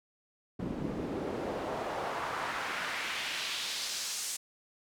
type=noise with band-pass filter sweep; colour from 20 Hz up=pink; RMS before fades=-36 dBFS; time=0.59-4.37 s; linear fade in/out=10 ms; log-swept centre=200 to 7700 Hz; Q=1.3; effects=none